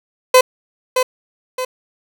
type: tone with echo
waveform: 30% pulse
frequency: 510 Hz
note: C5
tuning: 44 cents flat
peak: -3 dBFS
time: 0.34-0.41 s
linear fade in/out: 5 ms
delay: 620 ms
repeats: 2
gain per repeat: -7 dB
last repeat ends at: 1.65 s
effects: none